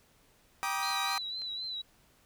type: chord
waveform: 30% pulse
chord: Eb major seventh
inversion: first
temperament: equal with one note detuned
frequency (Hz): 784 / 955.8 / 1174.7 / 1244.5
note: G5 / Bb5 / D6 / Eb6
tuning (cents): 0 / +43 / 0 / 0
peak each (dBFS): -34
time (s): 0.63-1.18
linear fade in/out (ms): 0
type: click train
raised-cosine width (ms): 0.2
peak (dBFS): -33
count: 4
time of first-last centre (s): 0.65-1.419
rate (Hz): 3.9
type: tone with vibrato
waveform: sine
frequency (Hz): 3984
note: B7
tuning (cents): +14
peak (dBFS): -35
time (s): 0.82-1.82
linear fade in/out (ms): 10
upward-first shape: triangle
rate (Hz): 3.9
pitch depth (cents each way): 66
effects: pink hiss -65 dBFS RMS until 2.25 s